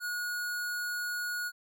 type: tone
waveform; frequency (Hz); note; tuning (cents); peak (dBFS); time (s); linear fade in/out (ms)
square; 1450; F#6; -35; -33; 0-1.52; 50
effects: none